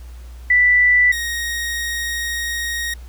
sine / sawtooth tone pair in turn, 1975.5 / 1873 Hz, B6 / A#6, 0 / +8 cents, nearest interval minor second, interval 92 cents, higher first, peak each -10 / -18 dBFS, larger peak first, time 0.5-1.12 / 1.12-2.94 s, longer second, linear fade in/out 5 ms, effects added 60 Hz sine -33 dBFS peak until 3.08 s + pink hiss -50 dBFS RMS until 3.08 s

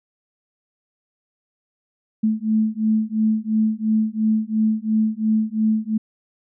sine beating tone pair, 216.6 / 219.5 Hz, A3 / A3, -27 / -4 cents, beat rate 2.9 Hz, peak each -20 dBFS, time 2.23-5.98 s, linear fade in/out 10 ms, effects none

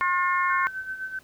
harmonic tone, 357.8 Hz, F4, 42 cents sharp, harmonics 3 / 4 / 5 / 6, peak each -23 / -29 / -28 / -30 dBFS, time 0.01-0.67 s, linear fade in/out 0 ms
sine tone with tremolo, 1533 Hz, G6, 39 cents flat, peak -28 dBFS, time 0.5-1.19 s, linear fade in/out 2 ms, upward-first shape sine, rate 7.9 Hz, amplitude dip 65%
effects pink hiss -57 dBFS RMS until 1.23 s

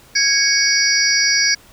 sine tone cluster, 1655 / 2225 / 4624 / 5020 / 5680 Hz, G#6 / C#7 / D8 / D#8 / F8, -6 / +6 / -28 / +15 / +28 cents, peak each -19 dBFS, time 0.15-1.55 s, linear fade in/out 10 ms, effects tanh soft clip ceiling -1 dBFS + pink hiss -47 dBFS RMS until 1.72 s

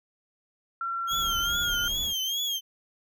sine tone with pitch glide, 1361 to 1420.4 Hz, F6 to F6, -45 to +29 cents, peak -28 dBFS, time 0.81-1.88 s, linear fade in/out 2 ms, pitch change +74 cents, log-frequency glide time 1.26-1.63 s
35% pulse tone with vibrato, 3226 Hz, G7, 49 cents sharp, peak -25 dBFS, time 1.07-2.61 s, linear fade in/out 50 ms, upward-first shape triangle, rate 2.4 Hz, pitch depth 110 cents each way
brown noise, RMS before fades -39 dBFS, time 1.1-2.14 s, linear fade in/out 50 ms
effects none

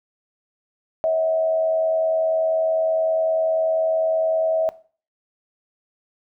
sine tone with frequency modulation, 644 Hz, E5, 41 cents flat, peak -17 dBFS, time 1.04-4.69 s, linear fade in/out 0 ms, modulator 89.6 Hz, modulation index 0.37, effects noise-tail reverb RT60 0.4 s tail -17 dB re dry

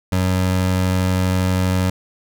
25% pulse tone, 92.5 Hz, F#2, in tune, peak -12 dBFS, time 0.12-1.9 s, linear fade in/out 5 ms, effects none

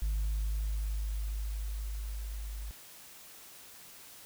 sine tone with level ramp, 52.1 Hz, G#1, 6 cents sharp, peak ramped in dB -26 to -37 dBFS, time 0.02-2.71 s, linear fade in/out 0 ms, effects tanh soft clip ceiling -27 dBFS + white hiss -52 dBFS RMS until 4.25 s

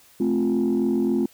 sine chord, F major, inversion first, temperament just, 218.3 / 261.9 / 349.2 Hz, A3 / C4 / F4, -13 / +2 / 0 cents, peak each -22 dBFS, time 0.2-1.26 s, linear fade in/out 5 ms, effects tanh soft clip ceiling -14 dBFS + white hiss -54 dBFS RMS until 1.33 s

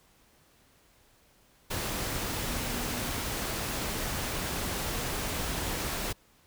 sine tone in noise, 242 Hz, B3, 35 cents flat, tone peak -39 dBFS, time 2.47-3.1 s, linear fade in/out 10 ms, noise pink, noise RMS -33 dBFS, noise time 1.7-6.13 s, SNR -9 dB, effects pink hiss -63 dBFS RMS until 6.46 s

